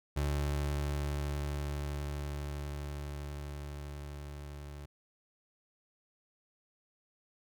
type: tone with level ramp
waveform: 30% pulse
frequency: 72.3 Hz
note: D2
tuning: 27 cents flat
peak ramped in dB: -27 to -41 dBFS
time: 0.16-4.86 s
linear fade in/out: 10 ms
effects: none